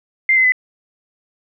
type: tone with pitch steps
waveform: sine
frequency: 2093 / 2051 / 2010 Hz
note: C7 / C7 / B6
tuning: 0 / -35 / +30 cents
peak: -10 dBFS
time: 0.29-0.521 s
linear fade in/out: 2 ms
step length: 77 ms
effects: none